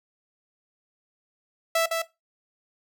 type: tone with echo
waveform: sawtooth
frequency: 659.3 Hz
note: E5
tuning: in tune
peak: -16 dBFS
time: 1.75-1.86 s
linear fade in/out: 5 ms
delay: 160 ms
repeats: 1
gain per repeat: -4 dB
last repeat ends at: 2.02 s
effects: noise-tail reverb RT60 0.2 s tail -17 dB re dry